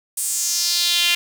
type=tone with high-pass filter sweep; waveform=sawtooth; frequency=347.4 Hz; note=F4; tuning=9 cents flat; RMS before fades=-20 dBFS; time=0.17-1.15 s; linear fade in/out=5 ms; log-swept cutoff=9300 to 2700 Hz; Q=3; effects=none